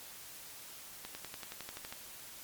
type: accelerating click train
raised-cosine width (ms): 0.2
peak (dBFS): -25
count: 11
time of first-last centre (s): 1.05-1.925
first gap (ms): 100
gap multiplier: 0.97
effects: white hiss -50 dBFS RMS until 2.43 s + MP3 96 kbps